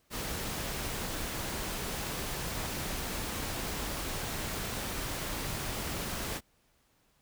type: noise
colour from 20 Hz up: pink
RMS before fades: -36 dBFS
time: 0.1-6.41 s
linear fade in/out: 50 ms
effects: pink hiss -70 dBFS RMS until 7.21 s